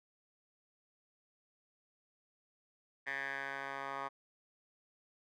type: tone with band-pass filter sweep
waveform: 10% pulse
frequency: 137.4 Hz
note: C#3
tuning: 15 cents flat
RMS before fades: -41 dBFS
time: 3.06-4.09 s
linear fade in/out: 20 ms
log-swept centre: 1800 to 1200 Hz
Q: 6.4
effects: none